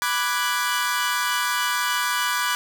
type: chord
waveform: sawtooth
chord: G# half-diminished seventh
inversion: first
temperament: equal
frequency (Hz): 987.8 / 1174.7 / 1480 / 1661.2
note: B5 / D6 / F#6 / G#6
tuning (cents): 0 / 0 / 0 / 0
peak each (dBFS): -23 / -23 / -23 / -25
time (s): 0.02-2.55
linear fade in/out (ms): 0
effects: none